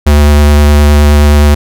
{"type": "tone with vibrato", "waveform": "square", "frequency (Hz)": 73.5, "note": "D2", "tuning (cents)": 2, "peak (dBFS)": -3, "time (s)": [0.06, 1.55], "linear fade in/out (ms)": 10, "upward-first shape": "triangle", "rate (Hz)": 9.6, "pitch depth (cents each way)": 15, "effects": []}